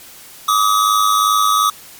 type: tone pair together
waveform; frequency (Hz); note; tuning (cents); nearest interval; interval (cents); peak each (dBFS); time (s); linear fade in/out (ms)
square; 1159 / 1261.6; D6 / D#6; -23 / +24; minor second; 147; -15; 0.48-1.7; 5
effects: white hiss -39 dBFS RMS until 1.99 s + MP3 96 kbps